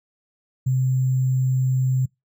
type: tone with sample-and-hold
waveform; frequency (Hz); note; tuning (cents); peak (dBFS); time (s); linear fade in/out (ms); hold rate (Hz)
sine; 130; C3; -11; -17; 0.66-2.06; 10; 7350
effects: noise-tail reverb RT60 0.2 s tail -26 dB re dry